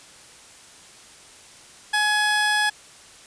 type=tone pair together; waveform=25% pulse; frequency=842 / 1684 Hz; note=G#5 / G#6; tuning=+24 / +24 cents; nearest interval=octave; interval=1200 cents; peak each=-19 dBFS; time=1.93-2.7 s; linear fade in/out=10 ms; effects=white hiss -47 dBFS RMS until 3.26 s + resampled to 22050 Hz